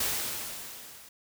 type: noise with level ramp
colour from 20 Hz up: white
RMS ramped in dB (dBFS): -28 to -51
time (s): 0-1.09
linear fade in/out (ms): 5
effects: none